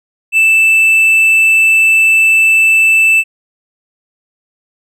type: tone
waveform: triangle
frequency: 2644 Hz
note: E7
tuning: 5 cents sharp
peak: -4 dBFS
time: 0.32-3.24 s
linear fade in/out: 50 ms
effects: none